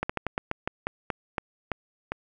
slowing click train, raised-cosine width 0.5 ms, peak -12 dBFS, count 12, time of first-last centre 0.03-2.12 s, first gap 65 ms, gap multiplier 1.2, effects none

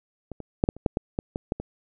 clicks, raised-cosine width 2 ms, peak -22 / -23 / -6 / -8 / -28 / -6 / -10 / -12 / -15 / -11 / -19 dBFS, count 11, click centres 0.317 / 0.403 / 0.639 / 0.689 / 0.766 / 0.862 / 0.971 / 1.189 / 1.359 / 1.521 / 1.6 s, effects none

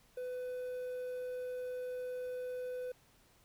triangle tone with quantisation, 501 Hz, B4, 25 cents sharp, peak -36 dBFS, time 0.17-2.92 s, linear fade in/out 5 ms, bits 11, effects pink hiss -67 dBFS RMS until 3.44 s

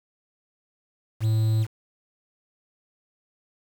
triangle tone with quantisation, 110 Hz, A2, in tune, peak -17 dBFS, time 1.2-1.67 s, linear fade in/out 50 ms, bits 7, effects none

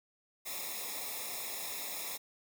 white noise with comb filter, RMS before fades -40 dBFS, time 0.45-2.18 s, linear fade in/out 20 ms, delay 0.66 ms, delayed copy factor -0.95, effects none

